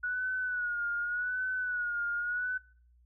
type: tone with vibrato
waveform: sine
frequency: 1463 Hz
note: F#6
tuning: 20 cents flat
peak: -30 dBFS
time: 0.03-2.58 s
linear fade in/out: 10 ms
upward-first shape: sine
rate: 0.86 Hz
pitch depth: 60 cents each way
effects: noise-tail reverb RT60 0.5 s tail -23 dB re dry + added 60 Hz sine -60 dBFS peak until 3.05 s